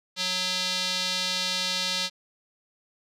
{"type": "tone with band-pass filter", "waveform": "square", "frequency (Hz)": 183.7, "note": "F#3", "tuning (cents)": -12, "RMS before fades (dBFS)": -28, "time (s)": [0.16, 2.1], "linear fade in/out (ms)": 50, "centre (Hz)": 4200, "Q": 2.6, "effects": []}